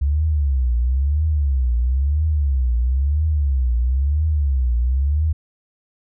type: tone with vibrato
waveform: sine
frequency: 68.1 Hz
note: C#2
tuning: 30 cents flat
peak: -15 dBFS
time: 0.01-5.33 s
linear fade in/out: 10 ms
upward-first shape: triangle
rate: 1 Hz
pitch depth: 270 cents each way
effects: none